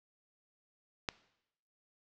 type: click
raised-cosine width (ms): 0.2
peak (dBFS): -15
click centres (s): 1.088
effects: noise-tail reverb RT60 0.8 s tail -19 dB re dry + low-pass 6000 Hz 12 dB/octave